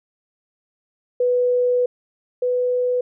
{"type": "tone pair in turn", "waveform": "sine", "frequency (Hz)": [493.9, 496.4], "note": ["B4", "B4"], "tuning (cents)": [0, 9], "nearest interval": "unison", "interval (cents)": 9, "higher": "second", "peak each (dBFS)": [-15, -17], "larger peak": "first", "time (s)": [[1.2, 1.86], [2.42, 3.01]], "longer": "first", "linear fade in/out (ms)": 5, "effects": []}